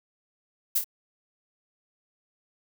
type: noise with echo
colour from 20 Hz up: violet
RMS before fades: -23 dBFS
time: 0.75-0.79 s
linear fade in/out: 10 ms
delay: 27 ms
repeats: 2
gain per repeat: -6 dB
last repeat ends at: 0.844 s
effects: none